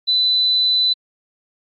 sine tone with amplitude modulation, 4000 Hz, B7, 21 cents sharp, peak -12 dBFS, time 0.07-0.94 s, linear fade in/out 20 ms, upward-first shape sine, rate 190 Hz, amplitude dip 30%, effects AAC 32 kbps

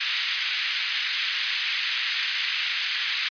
pink band-pass noise, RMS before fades -27 dBFS, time 0-3.29 s, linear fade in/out 10 ms, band 1900 to 4400 Hz, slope 24 dB/octave, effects resampled to 11025 Hz

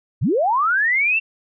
sine linear sweep, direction up, 76.5 to 2741 Hz, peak -15 dBFS, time 0.21-1.2 s, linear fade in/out 20 ms, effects none

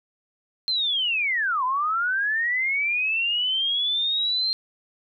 sine linear two-way sweep, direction down then up, 4186 to 987.8 to 4186 Hz, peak -21 dBFS, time 0.68-4.53 s, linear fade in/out 0 ms, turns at 1.64 s, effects none

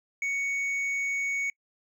sine tone with hard clipping, 2227 Hz, C#7, 7 cents sharp, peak -28 dBFS, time 0.22-1.5 s, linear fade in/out 2 ms, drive 4 dB, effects noise-tail reverb RT60 0.1 s tail -26 dB re dry

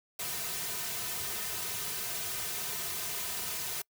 white noise with comb filter, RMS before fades -36 dBFS, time 0.19-3.82 s, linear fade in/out 5 ms, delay 3.6 ms, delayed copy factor -1, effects noise-tail reverb RT60 0.1 s tail -26 dB re dry

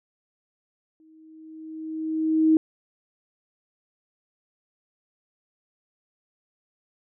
sine tone with exponential growth, 316.5 Hz, D#4, 30 cents sharp, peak -13 dBFS, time 1-2.57 s, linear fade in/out 1 ms, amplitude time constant 340 ms, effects none

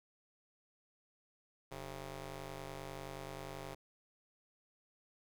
10% pulse ring-modulated tone, 139.1 Hz, C#3, 6 cents sharp, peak -33 dBFS, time 1.71-3.75 s, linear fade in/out 10 ms, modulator 253 Hz, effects none

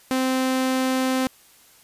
sawtooth tone, 259.9 Hz, C4, 11 cents flat, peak -16 dBFS, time 0.11-1.27 s, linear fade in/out 0 ms, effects white hiss -53 dBFS RMS until 1.83 s + resampled to 32000 Hz

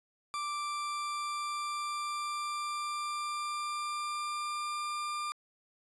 40% pulse tone with pitch glide, 1174.7 to 1194.5 Hz, D6 to D6, 0 to +29 cents, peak -33 dBFS, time 0.34-5.32 s, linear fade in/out 0 ms, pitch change +29 cents, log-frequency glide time 0.54-4.76 s, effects resampled to 24000 Hz

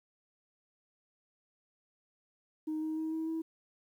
sine tone with pitch steps, 311.1 / 314.2 / 317.3 / 320.4 / 323.6 Hz, D#4 / D#4 / D#4 / E4 / E4, 0 / +17 / +34 / -49 / -32 cents, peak -31 dBFS, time 2.67-3.42 s, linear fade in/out 10 ms, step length 150 ms, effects tanh soft clip ceiling -30 dBFS + 11-bit

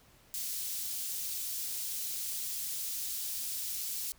white high-pass noise, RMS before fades -37 dBFS, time 0.34-4.12 s, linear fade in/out 0 ms, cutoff 4300 Hz, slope 12 dB/octave, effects pink hiss -62 dBFS RMS until 4.18 s

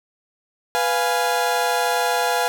30% pulse chord, F diminished, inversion second, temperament equal, 493.9 / 698.5 / 830.6 Hz, Cb5 / F5 / Ab5, 0 / 0 / 0 cents, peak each -21 / -20 / -20 dBFS, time 0.75-2.48 s, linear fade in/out 0 ms, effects none

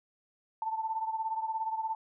sine beating tone pair, 884 / 901 Hz, A5 / A5, +8 / +41 cents, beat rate 17 Hz, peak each -32 / -37 dBFS, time 0.62-1.95 s, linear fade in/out 2 ms, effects none

